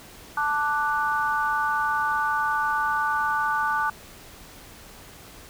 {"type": "chord", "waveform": "sine", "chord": "D major", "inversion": "second", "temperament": "equal", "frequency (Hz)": [880, 1174.7, 1480], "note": ["A5", "D6", "F#6"], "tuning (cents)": [0, 0, 0], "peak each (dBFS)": -26, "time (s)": [0.37, 3.9], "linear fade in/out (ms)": 5, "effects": ["pink hiss -46 dBFS RMS until 5.49 s"]}